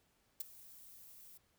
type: noise with ADSR envelope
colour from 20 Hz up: violet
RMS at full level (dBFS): -37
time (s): 0.4-1.38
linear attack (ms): 6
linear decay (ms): 16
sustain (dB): -20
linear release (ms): 11
effects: pink hiss -75 dBFS RMS until 1.58 s